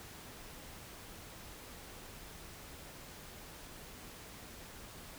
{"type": "silence", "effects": ["pink hiss -51 dBFS RMS until 5.18 s"]}